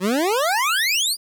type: exponential sweep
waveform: 25% pulse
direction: up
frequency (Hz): 174.61 to 5000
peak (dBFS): -14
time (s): 0-1.17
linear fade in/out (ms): 50
effects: 9-bit